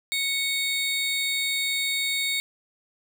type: tone pair together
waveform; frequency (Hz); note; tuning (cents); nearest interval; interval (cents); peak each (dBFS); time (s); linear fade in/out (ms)
35% pulse; 2217 / 3729; C#7 / A#7; 0 / 0; major sixth; 900; -25; 0.12-2.4; 0
effects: none